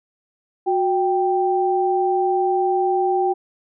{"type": "tone pair together", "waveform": "sine", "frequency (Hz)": [366.4, 784], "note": ["F#4", "G5"], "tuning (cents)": [-17, 0], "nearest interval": "octave + minor second", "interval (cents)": 1317, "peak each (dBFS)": -19, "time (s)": [0.66, 3.34], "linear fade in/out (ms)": 20, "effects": []}